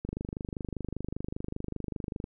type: click train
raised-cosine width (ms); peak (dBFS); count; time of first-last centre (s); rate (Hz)
3; -21; 56; 0.05-2.241; 25.1
effects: none